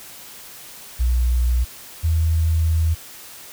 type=tone pair in turn; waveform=sine; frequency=60.9 / 80.99 Hz; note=B1 / E2; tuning=-24 / -30 cents; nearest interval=perfect fourth; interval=494 cents; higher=second; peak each=-15 dBFS; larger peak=neither; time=0.99-1.65 / 2.03-2.95 s; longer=second; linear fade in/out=20 ms; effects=white hiss -40 dBFS RMS until 3.52 s